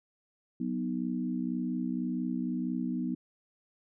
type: chord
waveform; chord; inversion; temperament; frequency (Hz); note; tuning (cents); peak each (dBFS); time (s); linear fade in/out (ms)
sine; B major; second; equal; 185 / 246.9 / 311.1; F#3 / B3 / D#4; 0 / 0 / 0; -35 / -32 / -37; 0.6-3.15; 5
effects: none